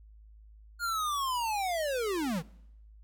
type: linear sweep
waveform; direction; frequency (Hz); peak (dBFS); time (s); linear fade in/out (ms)
square; down; 1434 to 139.7; -30; 0.79-2.43; 50
effects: noise-tail reverb RT60 0.8 s tail -22 dB re dry + added 53 Hz sine -51 dBFS peak until 3.03 s